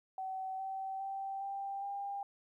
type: tone with pitch steps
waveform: sine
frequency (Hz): 760 / 769.7 / 779.6 / 789.5 / 799.6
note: F#5 / G5 / G5 / G5 / G5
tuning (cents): +46 / -32 / -10 / +12 / +34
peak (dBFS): -37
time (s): 0.18-2.23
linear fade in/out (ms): 2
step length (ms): 410
effects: 13-bit